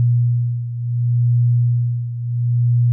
sine beating tone pair, 120 / 120.7 Hz, B2 / B2, -49 / -39 cents, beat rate 0.7 Hz, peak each -15 / -20 dBFS, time 0-2.92 s, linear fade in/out 0 ms, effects none

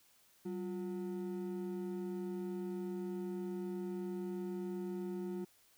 triangle ring-modulated tone, 272.8 Hz, C#4, 28 cents flat, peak -33 dBFS, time 0.45-5.45 s, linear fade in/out 10 ms, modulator 81.6 Hz, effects white hiss -68 dBFS RMS until 5.77 s

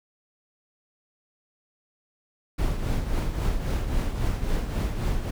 brown noise with tremolo, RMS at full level -23 dBFS, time 2.58-5.31 s, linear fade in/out 10 ms, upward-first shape triangle, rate 3.7 Hz, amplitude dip 60%, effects none

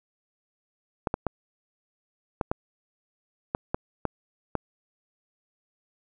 clicks, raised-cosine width 1 ms, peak -11 dBFS, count 9, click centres 1.072 / 1.141 / 1.267 / 2.412 / 2.515 / 3.549 / 3.745 / 4.053 / 4.553 s, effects none

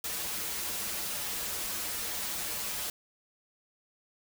white noise with comb filter, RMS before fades -35 dBFS, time 0.04-2.9 s, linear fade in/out 2 ms, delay 7.6 ms, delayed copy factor -0.75, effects none

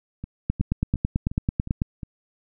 two click trains, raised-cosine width 5 ms, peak -20 / -9 dBFS, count 6 / 13, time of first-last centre 0.24-2.032 / 0.5-1.819 s, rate 2.79 / 9.1 Hz, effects none

